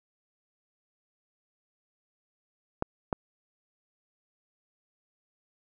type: clicks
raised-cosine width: 1 ms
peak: -13 dBFS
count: 2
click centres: 2.824 / 3.128 s
effects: none